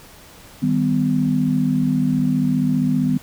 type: chord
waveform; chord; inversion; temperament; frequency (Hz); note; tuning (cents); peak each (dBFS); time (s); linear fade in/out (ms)
sine; Eb augmented; none; equal with one note detuned; 155.56 / 196 / 251; Eb3 / G3 / B3; 0 / 0 / +28; -21 / -22 / -18; 0.62-3.18; 10
effects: pink hiss -44 dBFS RMS until 3.22 s